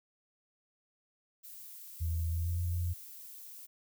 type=noise; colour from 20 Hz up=violet; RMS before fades=-49 dBFS; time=1.43-3.67 s; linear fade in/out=20 ms
type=tone with pitch glide; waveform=sine; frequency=82.41 to 87.06 Hz; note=E2 to F2; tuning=0 to -5 cents; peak=-30 dBFS; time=2-2.94 s; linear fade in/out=20 ms; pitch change=+95 cents; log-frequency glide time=2.32-2.59 s
effects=none